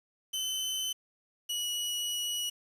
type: tone pair in turn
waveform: sawtooth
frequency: 3045 / 2924 Hz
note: F#7 / F#7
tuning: +49 / -21 cents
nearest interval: minor second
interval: 70 cents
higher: first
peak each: -28 dBFS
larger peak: neither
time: 0.33-0.93 / 1.49-2.5 s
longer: second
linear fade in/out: 10 ms
effects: resampled to 32000 Hz + 9-bit